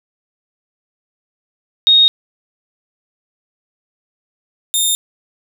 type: tone pair in turn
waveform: sine / 15% pulse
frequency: 3729 / 3642 Hz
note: A#7 / A#7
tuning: 0 / -41 cents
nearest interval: unison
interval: 41 cents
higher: first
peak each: -6 dBFS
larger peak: neither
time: 1.87-2.08 / 4.74-4.95 s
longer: neither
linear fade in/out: 0 ms
effects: none